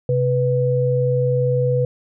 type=tone pair together; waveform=sine; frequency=131.2 / 493.9 Hz; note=C3 / B4; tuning=+5 / 0 cents; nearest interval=octave + major seventh; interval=2295 cents; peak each=-18 dBFS; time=0.09-1.85 s; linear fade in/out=2 ms; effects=none